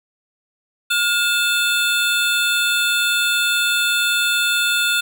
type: tone cluster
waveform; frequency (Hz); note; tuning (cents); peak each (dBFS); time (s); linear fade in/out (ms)
square; 1423 / 2636 / 3545; F6 / E7 / A7; +32 / -1 / +12; -20 / -23 / -21; 0.9-5.01; 10
effects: none